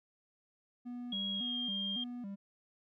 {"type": "tone with vibrato", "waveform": "triangle", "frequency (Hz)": 220, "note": "A3", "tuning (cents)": 0, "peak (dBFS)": -38, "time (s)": [0.85, 2.36], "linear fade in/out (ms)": 20, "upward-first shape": "square", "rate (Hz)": 1.8, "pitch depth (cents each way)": 180}
{"type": "tone with pitch glide", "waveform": "sine", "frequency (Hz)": [3300, 3208], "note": ["G#7", "G7"], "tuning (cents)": [-12, 39], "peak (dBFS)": -35, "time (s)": [1.12, 2.04], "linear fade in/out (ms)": 5, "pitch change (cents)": -49, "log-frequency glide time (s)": [1.32, 1.59]}
{"effects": []}